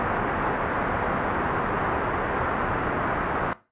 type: low-pass noise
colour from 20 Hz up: white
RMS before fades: -26 dBFS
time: 0-3.53 s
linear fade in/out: 0 ms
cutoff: 1500 Hz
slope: 24 dB/octave
effects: noise-tail reverb RT60 0.3 s tail -18 dB re dry + resampled to 8000 Hz